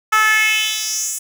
10% pulse tone with high-pass filter sweep, 433.1 Hz, A4, 27 cents flat, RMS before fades -17 dBFS, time 0.12-1.19 s, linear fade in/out 10 ms, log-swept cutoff 1200 to 8700 Hz, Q 3.2, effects none

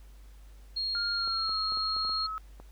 sine tone, 4267 Hz, C8, 33 cents sharp, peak -29 dBFS, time 0.76-2.27 s, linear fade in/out 10 ms
sine tone with pitch glide, 1405 to 1288.4 Hz, F6 to E6, +10 to -40 cents, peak -33 dBFS, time 0.95-2.38 s, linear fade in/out 0 ms, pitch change -150 cents, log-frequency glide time 1.13-1.57 s
clicks, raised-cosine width 1 ms, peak -33 dBFS, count 8, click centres 1.276 / 1.494 / 1.722 / 1.773 / 1.965 / 2.05 / 2.095 / 2.6 s
effects added 50 Hz sine -48 dBFS peak until 2.71 s + pink hiss -63 dBFS RMS until 2.71 s

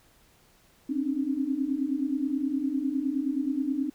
sine tone cluster, 263.6 / 273.2 / 302.2 Hz, C4 / C#4 / D4, +13 / -25 / +50 cents, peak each -30 dBFS, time 0.89-3.9 s, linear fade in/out 10 ms, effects pink hiss -61 dBFS RMS until 3.94 s

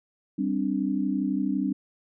sine chord, G suspended fourth, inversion none, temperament equal, 196 / 261.6 / 293.7 Hz, G3 / C4 / D4, 0 / 0 / 0 cents, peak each -28 dBFS, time 0.38-1.73 s, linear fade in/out 10 ms, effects none

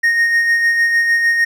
triangle tone with tremolo, 1857 Hz, A#6, 7 cents flat, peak -8 dBFS, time 0.03-1.45 s, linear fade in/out 10 ms, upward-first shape sine, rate 6.6 Hz, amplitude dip 40%, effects none

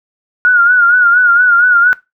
sine tone with vibrato, 1439 Hz, F#6, 49 cents flat, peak -5 dBFS, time 0.45-1.93 s, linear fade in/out 0 ms, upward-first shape sine, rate 4.3 Hz, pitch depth 67 cents each way, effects noise-tail reverb RT60 0.2 s tail -19 dB re dry

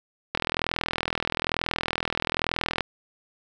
click train, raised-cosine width 0.3 ms, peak -8 dBFS, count 102, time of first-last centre 0.35-2.807 s, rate 41.1 Hz, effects none

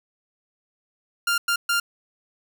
sawtooth tone bursts at uneven times, 1396.9 Hz, F6, in tune, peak -16 dBFS, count 3, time 1.27-1.38 / 1.48-1.56 / 1.69-1.8 s, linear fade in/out 5 ms, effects none

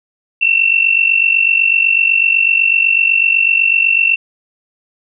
sine tone pair together, 2676 / 2724 Hz, E7 / F7, +25 / -44 cents, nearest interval unison, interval 31 cents, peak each -12 dBFS, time 0.41-4.16 s, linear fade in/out 10 ms, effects none

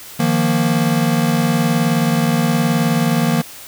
square chord, Eb suspended second, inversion none, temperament equal, 155.56 / 174.61 / 233.1 Hz, Eb3 / F3 / Bb3, 0 / 0 / 0 cents, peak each -19 / -20 / -18 dBFS, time 0.19-3.42 s, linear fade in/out 10 ms, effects white hiss -36 dBFS RMS until 3.67 s

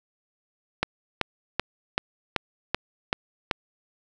click train, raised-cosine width 0.3 ms, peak -6 dBFS, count 8, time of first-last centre 0.83-3.512 s, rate 2.61 Hz, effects none

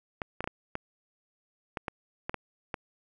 clicks, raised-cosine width 0.5 ms, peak -17 dBFS, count 10, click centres 0.218 / 0.406 / 0.442 / 0.475 / 0.754 / 1.772 / 1.882 / 2.295 / 2.343 / 2.742 s, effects none

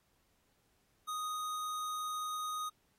square tone, 1244.5 Hz, D#6, in tune, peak -37 dBFS, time 1.07-2.7 s, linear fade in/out 20 ms, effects pink hiss -75 dBFS RMS until 2.98 s + AAC 48 kbps

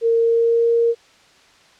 sine tone with pitch glide, 460 to 465.6 Hz, A#4 to A#4, -23 to -2 cents, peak -13 dBFS, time 0.01-0.95 s, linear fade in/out 50 ms, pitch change +21 cents, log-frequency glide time 0.18-0.7 s, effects white hiss -51 dBFS RMS until 1.79 s + low-pass 5000 Hz 12 dB/octave

